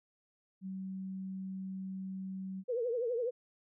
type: tone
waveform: sine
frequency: 190 Hz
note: F#3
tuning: 46 cents sharp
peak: -38 dBFS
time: 0.61-2.64 s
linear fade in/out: 50 ms
type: tone with vibrato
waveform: sine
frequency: 478 Hz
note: A#4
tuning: 43 cents sharp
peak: -31 dBFS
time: 2.68-3.31 s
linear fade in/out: 20 ms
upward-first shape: triangle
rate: 12 Hz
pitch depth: 130 cents each way
effects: none